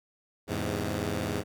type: chord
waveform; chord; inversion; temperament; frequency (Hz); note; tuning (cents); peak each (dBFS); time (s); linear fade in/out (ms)
10% pulse; E augmented; none; equal; 82.41 / 103.83 / 130.81; E2 / G#2 / B#2; 0 / 0 / 0; -25 / -24 / -29; 0.47-1.44; 50
effects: none